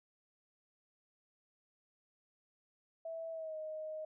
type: tone with pitch glide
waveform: sine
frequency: 655 to 623.6 Hz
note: E5 to D#5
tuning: -11 to +4 cents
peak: -40 dBFS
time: 3.05-4.05 s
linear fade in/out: 5 ms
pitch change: -85 cents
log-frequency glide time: 3.31-3.57 s
effects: none